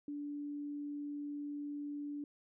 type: tone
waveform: sine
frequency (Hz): 290.5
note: D4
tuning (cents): -19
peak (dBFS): -39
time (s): 0.08-2.24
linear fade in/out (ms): 2
effects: none